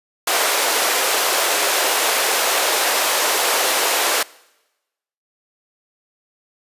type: high-pass noise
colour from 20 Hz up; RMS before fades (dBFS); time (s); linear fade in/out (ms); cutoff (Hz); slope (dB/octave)
pink; -18; 0.27-4.23; 5; 450; 24
effects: noise-tail reverb RT60 1.0 s tail -23 dB re dry + resampled to 32000 Hz